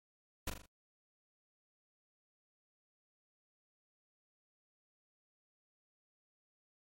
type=noise with echo; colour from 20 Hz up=pink; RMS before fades=-36 dBFS; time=0.47-0.5 s; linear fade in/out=5 ms; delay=40 ms; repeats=4; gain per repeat=-6 dB; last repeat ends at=0.66 s; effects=noise-tail reverb RT60 0.1 s tail -26 dB re dry + MP3 64 kbps